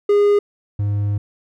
triangle tone pair in turn, 409.6 / 102.4 Hz, G#4 / G#2, -24 / -24 cents, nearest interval 2 octaves, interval 2400 cents, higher first, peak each -9 / -15 dBFS, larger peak first, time 0.09-0.39 / 0.79-1.18 s, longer second, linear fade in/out 5 ms, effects none

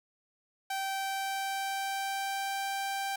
sawtooth tone with pitch glide, 777 to 785.1 Hz, G5 to G5, -16 to +2 cents, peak -28 dBFS, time 0.7-3.16 s, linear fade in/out 5 ms, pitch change +18 cents, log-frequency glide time 0.88-2.66 s, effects none

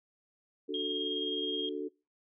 sine chord, D major, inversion none, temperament equal with one note detuned, 294.5 / 370 / 440 Hz, D4 / F#4 / A4, +5 / 0 / 0 cents, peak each -38 dBFS, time 0.68-1.89 s, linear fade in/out 20 ms
sine tone with tremolo, 3239 Hz, G#7, 44 cents flat, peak -32 dBFS, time 0.74-1.69 s, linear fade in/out 2 ms, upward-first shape triangle, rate 19 Hz, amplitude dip 40%
effects noise-tail reverb RT60 0.3 s tail -24 dB re dry

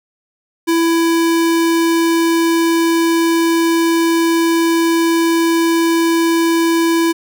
square tone, 332.3 Hz, E4, 14 cents sharp, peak -12 dBFS, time 0.67-7.13 s, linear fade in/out 20 ms, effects none

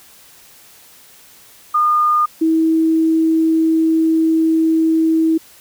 sine tone pair in turn, 1217 / 322.3 Hz, D#6 / E4, -39 / -39 cents, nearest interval octave + major seventh, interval 2300 cents, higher first, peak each -11 dBFS, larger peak neither, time 1.74-2.26 / 2.41-5.38 s, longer second, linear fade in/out 10 ms, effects white hiss -45 dBFS RMS until 5.6 s

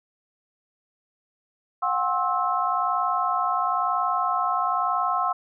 sine tone cluster, 722 / 783 / 1064 / 1306 Hz, F#5 / G5 / C6 / E6, -43 / -2 / +29 / -17 cents, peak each -27 / -31 / -25 / -26 dBFS, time 1.82-5.33 s, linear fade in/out 10 ms, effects none

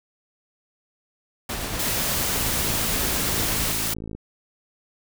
pink noise with tremolo, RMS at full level -28 dBFS, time 1.49-3.72 s, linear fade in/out 5 ms, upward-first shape sine, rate 8.5 Hz, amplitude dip 25%
white noise, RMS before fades -26 dBFS, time 1.79-3.94 s, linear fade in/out 5 ms
click train, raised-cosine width 3 ms, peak -22 dBFS, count 96, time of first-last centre 2.41-4.15 s, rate 54.6 Hz
effects none

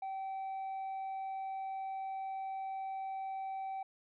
triangle tone with tanh clipping, 771 Hz, G5, 29 cents flat, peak -38 dBFS, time 0.02-3.83 s, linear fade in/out 5 ms, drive 7 dB, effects none

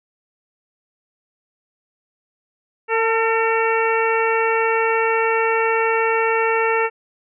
harmonic tone with a mistuned harmonic, 452.4 Hz, A4, 48 cents sharp, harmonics 1 / 2 / 3 / 4 / 5 / 6, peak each -19 / -22 / -24 / -25 / -26 / -27 dBFS, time 2.88-6.9 s, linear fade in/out 50 ms, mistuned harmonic 2, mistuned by -22 cents, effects none

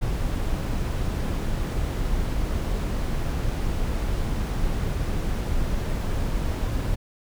brown noise, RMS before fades -25 dBFS, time 0.01-6.96 s, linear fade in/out 20 ms, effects none

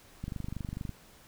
click train, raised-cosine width 5 ms, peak -24 dBFS, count 17, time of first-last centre 0.24-0.893 s, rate 24.5 Hz, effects pink hiss -57 dBFS RMS until 1.27 s

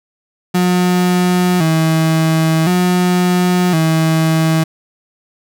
35% pulse tone with vibrato, 170 Hz, F3, 46 cents flat, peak -9 dBFS, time 0.54-4.64 s, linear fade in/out 10 ms, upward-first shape square, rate 0.47 Hz, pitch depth 98 cents each way, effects none

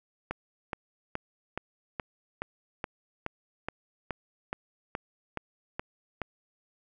click train, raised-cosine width 0.5 ms, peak -17 dBFS, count 15, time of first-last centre 0.31-6.217 s, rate 2.37 Hz, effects none

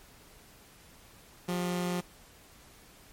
sawtooth tone pair together, 177.51 / 399.4 Hz, F3 / G4, +28 / +32 cents, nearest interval octave + major second, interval 1404 cents, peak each -26 / -36 dBFS, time 1.48-2.01 s, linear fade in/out 10 ms, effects pink hiss -56 dBFS RMS until 3.12 s + MP3 64 kbps

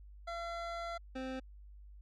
25% pulse tone pair in turn, 680 / 261 Hz, F5 / C4, -46 / -4 cents, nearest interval octave + perfect fourth, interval 1658 cents, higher first, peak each -35 / -35 dBFS, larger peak neither, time 0.27-0.98 / 1.15-1.4 s, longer first, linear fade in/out 10 ms, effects added 50 Hz sine -51 dBFS peak until 2.01 s + low-pass 4000 Hz 12 dB/octave

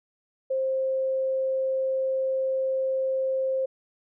sine tone, 528 Hz, C5, 16 cents sharp, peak -23 dBFS, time 0.5-3.66 s, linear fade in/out 10 ms, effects none

